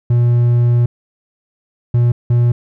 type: tone bursts at uneven times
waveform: triangle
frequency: 120.1 Hz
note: B2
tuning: 48 cents flat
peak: -7 dBFS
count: 3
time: 0.1-0.86 / 1.94-2.12 / 2.3-2.52 s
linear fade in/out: 5 ms
effects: none